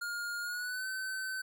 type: tone with pitch glide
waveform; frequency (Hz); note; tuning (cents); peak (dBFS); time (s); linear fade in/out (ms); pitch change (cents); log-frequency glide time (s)
square; 1419 to 1529.7; F6 to G6; +27 to -43; -36; 0.01-1.42; 10; +130; 0.41-0.87
effects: none